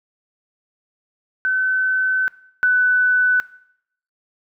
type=tone pair in turn; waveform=sine; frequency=1521 / 1496.6 Hz; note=F#6 / F#6; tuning=+47 / +19 cents; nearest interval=unison; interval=28 cents; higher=first; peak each=-16 / -12 dBFS; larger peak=second; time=1.45-2.28 / 2.63-3.4 s; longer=first; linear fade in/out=0 ms; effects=noise-tail reverb RT60 0.7 s tail -20 dB re dry